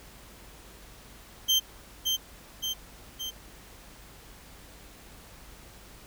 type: tone with echo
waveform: 35% pulse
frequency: 3136 Hz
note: G7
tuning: in tune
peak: -19 dBFS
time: 1.48-1.6 s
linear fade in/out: 20 ms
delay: 570 ms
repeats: 3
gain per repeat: -4 dB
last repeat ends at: 3.31 s
effects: added 50 Hz sine -54 dBFS peak until 6.06 s + pink hiss -51 dBFS RMS until 6.06 s